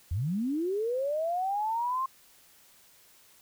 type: linear sweep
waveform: sine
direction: up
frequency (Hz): 73.6 to 1072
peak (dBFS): -27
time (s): 0.11-2.06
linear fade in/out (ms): 5
effects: white hiss -59 dBFS RMS until 3.41 s